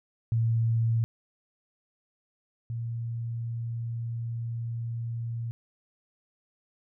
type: tone pair in turn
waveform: sine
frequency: 114.4 / 116.33 Hz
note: A#2 / A#2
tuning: -32 / -3 cents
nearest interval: unison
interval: 29 cents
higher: second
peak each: -22 / -30 dBFS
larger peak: first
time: 0.32-1.04 / 2.7-5.51 s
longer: second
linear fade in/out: 0 ms
effects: none